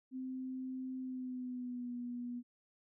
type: tone with pitch glide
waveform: sine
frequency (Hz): 259 to 243.1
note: C4 to B3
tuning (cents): -17 to -27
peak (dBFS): -39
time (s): 0.11-2.43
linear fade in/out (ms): 50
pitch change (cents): -110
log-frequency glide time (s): 0.99-1.94
effects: none